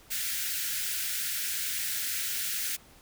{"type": "high-pass noise", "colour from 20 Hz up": "white", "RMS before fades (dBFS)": -32, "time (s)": [0.1, 2.77], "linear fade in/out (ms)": 20, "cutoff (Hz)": 1400, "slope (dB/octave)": 96, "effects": ["pink hiss -56 dBFS RMS until 3.01 s"]}